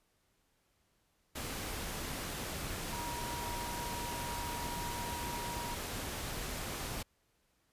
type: tone in noise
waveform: sine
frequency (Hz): 953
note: A#5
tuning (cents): +38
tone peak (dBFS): -41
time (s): 2.92-5.75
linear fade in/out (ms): 10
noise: pink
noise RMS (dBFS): -40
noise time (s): 1.35-7.03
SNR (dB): -4
effects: pink hiss -75 dBFS RMS until 7.72 s + resampled to 32000 Hz